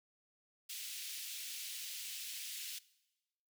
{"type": "high-pass noise", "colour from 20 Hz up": "pink", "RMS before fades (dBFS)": -45, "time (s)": [0.69, 2.79], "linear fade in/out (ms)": 10, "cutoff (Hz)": 2600, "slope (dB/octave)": 24, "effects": ["noise-tail reverb RT60 1.0 s tail -20 dB re dry"]}